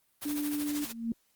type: noise with tremolo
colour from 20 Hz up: white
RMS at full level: -37 dBFS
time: 0.21-0.93 s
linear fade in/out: 20 ms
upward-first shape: sine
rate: 13 Hz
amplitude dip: 60%
type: tone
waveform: sine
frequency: 293.7 Hz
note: D4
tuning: in tune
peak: -30 dBFS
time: 0.25-0.85 s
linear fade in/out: 10 ms
type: tone with exponential growth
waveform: sine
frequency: 230 Hz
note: A#3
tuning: 23 cents flat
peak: -26 dBFS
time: 0.67-1.12 s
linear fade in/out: 2 ms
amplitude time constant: 97 ms
effects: white hiss -71 dBFS RMS until 1.35 s + Opus 32 kbps